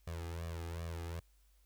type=tone with flanger; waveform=sawtooth; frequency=83.6 Hz; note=E2; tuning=25 cents sharp; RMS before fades=-42 dBFS; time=0.07-1.2 s; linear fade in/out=5 ms; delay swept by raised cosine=1.7 to 2.47 ms; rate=2.6 Hz; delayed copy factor=+0.9; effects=added 50 Hz sine -65 dBFS peak until 1.65 s + white hiss -75 dBFS RMS until 1.65 s